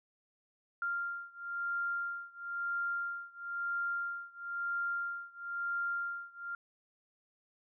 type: beating tone pair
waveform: sine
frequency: 1393 / 1394 Hz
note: F6 / F6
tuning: -5 / -4 cents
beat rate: 1 Hz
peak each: -37 / -38 dBFS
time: 0.82-6.55 s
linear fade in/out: 2 ms
effects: none